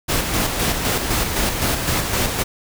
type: noise with tremolo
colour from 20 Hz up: pink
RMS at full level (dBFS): -19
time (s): 0.08-2.44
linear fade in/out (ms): 20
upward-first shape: square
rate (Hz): 3.9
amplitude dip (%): 40
effects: none